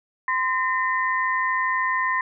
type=tone cluster; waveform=sine; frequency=1034 / 1826 / 2019 Hz; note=C6 / A#6 / B6; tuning=-21 / -36 / +38 cents; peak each=-23 / -24 / -30 dBFS; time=0.28-2.21 s; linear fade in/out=2 ms; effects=none